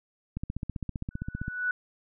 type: click train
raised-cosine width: 5 ms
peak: -20 dBFS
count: 18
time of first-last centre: 0.37-1.481 s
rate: 15.3 Hz
type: tone with exponential growth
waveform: sine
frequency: 1480 Hz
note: F#6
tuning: in tune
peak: -23 dBFS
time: 1.11-1.71 s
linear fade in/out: 2 ms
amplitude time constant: 130 ms
effects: none